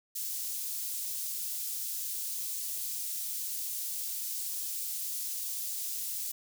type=high-pass noise; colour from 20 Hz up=white; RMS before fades=-36 dBFS; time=0.15-6.32 s; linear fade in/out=10 ms; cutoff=5700 Hz; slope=12 dB/octave; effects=none